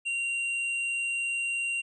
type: tone with hard clipping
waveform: sine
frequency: 2763 Hz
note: F7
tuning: 19 cents flat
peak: -29 dBFS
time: 0.05-1.82 s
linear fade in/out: 20 ms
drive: 6 dB
effects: resampled to 24000 Hz

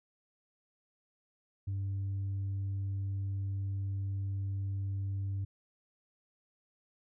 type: tone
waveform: sine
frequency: 98 Hz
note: G2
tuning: in tune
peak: -30 dBFS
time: 1.67-5.45 s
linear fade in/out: 10 ms
effects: tanh soft clip ceiling -31 dBFS

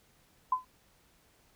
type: tone with exponential decay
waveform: sine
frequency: 1018 Hz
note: C6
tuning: 48 cents flat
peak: -21 dBFS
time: 0.52-0.65 s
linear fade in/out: 5 ms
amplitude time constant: 28 ms
effects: pink hiss -66 dBFS RMS until 1.55 s

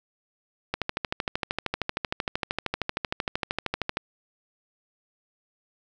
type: click train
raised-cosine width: 0.3 ms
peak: -10 dBFS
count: 43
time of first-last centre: 0.74-3.971 s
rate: 13 Hz
effects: none

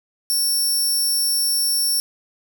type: tone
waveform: 15% pulse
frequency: 5450 Hz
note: F8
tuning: 43 cents flat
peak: -12 dBFS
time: 0.3-2 s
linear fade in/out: 0 ms
effects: none

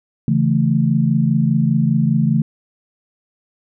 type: chord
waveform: sine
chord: A major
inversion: first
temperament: equal with one note detuned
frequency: 139.8 / 164.81 / 220 Hz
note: C#3 / E3 / A3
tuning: +15 / 0 / 0 cents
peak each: -17 dBFS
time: 0.28-2.42 s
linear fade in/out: 2 ms
effects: none

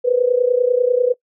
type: tone with amplitude modulation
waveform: sine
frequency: 494.9 Hz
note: B4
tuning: 4 cents sharp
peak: -9 dBFS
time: 0.04-1.14 s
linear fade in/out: 20 ms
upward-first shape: sine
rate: 30.1 Hz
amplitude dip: 80%
effects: noise-tail reverb RT60 0.1 s tail -22 dB re dry

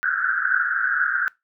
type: band-pass noise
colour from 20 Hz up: white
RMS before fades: -22 dBFS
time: 0.03-1.28 s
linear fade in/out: 0 ms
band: 1400 to 1600 Hz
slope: 96 dB/octave
effects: noise-tail reverb RT60 0.2 s tail -22 dB re dry

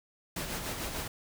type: noise with tremolo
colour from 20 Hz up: pink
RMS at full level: -35 dBFS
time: 0.36-1.08 s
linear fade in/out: 5 ms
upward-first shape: sine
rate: 6.8 Hz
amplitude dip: 40%
effects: none

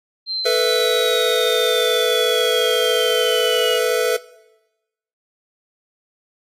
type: exponential sweep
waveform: sine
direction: down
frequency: 4158 to 2895 Hz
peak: -21 dBFS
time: 0.26-3.8 s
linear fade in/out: 50 ms
type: chord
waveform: square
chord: A suspended second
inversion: none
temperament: equal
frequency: 440 / 493.9 / 659.3 Hz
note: A4 / B4 / E5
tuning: 0 / 0 / 0 cents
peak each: -21 / -19 / -24 dBFS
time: 0.45-4.17 s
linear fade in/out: 10 ms
effects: noise-tail reverb RT60 1.0 s tail -20 dB re dry + AAC 48 kbps

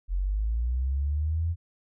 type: linear sweep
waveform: sine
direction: up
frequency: 43.03 to 86 Hz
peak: -24 dBFS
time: 0.08-1.56 s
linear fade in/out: 50 ms
effects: none

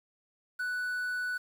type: tone with quantisation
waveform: triangle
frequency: 1484 Hz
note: F#6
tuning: 5 cents sharp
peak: -29 dBFS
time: 0.59-1.38 s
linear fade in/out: 10 ms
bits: 9
effects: none

